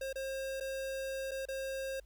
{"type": "tone with dropouts", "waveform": "square", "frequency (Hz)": 535, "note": "C5", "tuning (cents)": 38, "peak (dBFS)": -37, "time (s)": [0.01, 2], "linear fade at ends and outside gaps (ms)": 5, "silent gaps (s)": [[0.129, 0.156], [0.601, 0.607], [1.311, 1.315], [1.455, 1.485]], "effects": ["added 50 Hz sine -56 dBFS peak until 2.05 s", "pink hiss -74 dBFS RMS until 2.05 s"]}